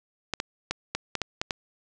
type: clicks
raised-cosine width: 0.2 ms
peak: -10 dBFS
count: 8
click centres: 0.337 / 0.401 / 0.71 / 0.95 / 1.153 / 1.217 / 1.415 / 1.508 s
effects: resampled to 22050 Hz + 8-bit